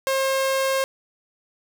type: tone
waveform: sawtooth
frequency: 535 Hz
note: C5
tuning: 38 cents sharp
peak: -16 dBFS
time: 0.07-0.84 s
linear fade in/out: 0 ms
effects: none